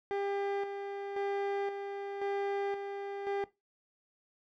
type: tone with tremolo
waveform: 30% pulse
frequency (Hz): 399.4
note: G4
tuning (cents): +32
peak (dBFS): -29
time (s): 0.11-3.44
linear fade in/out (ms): 0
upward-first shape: square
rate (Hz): 0.95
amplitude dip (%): 50
effects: noise-tail reverb RT60 0.2 s tail -17 dB re dry + low-pass 2000 Hz 12 dB/octave